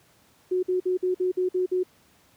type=tone bursts; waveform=sine; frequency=366.5 Hz; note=F#4; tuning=16 cents flat; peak=-21 dBFS; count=8; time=0.51-1.834 s; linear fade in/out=10 ms; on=120 ms; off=52 ms; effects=pink hiss -60 dBFS RMS until 2.36 s + high-pass 80 Hz 12 dB/octave

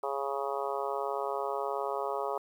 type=harmonic tone; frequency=138.59 Hz; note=C#3; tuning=in tune; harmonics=3 / 4 / 5 / 6 / 7 / 8 / 9; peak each=-36 / -37 / -38 / -39 / -39 / -40 / -41 dBFS; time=0.03-2.38 s; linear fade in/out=5 ms; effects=10-bit

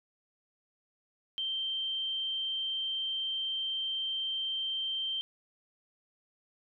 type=tone; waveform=sine; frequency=3136 Hz; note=G7; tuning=in tune; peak=-31 dBFS; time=1.38-5.21 s; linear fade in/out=0 ms; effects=none

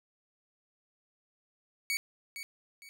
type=tone with echo; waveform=sawtooth; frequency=2246 Hz; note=C#7; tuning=22 cents sharp; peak=-26 dBFS; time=1.9-1.97 s; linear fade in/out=0 ms; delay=460 ms; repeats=2; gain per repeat=-10 dB; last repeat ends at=2.89 s; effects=none

